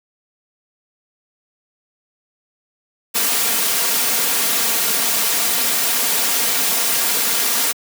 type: noise with comb filter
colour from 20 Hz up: white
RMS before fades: -18 dBFS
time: 3.14-7.73 s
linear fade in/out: 20 ms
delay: 4.3 ms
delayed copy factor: +0.55
effects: high-pass 200 Hz 12 dB/octave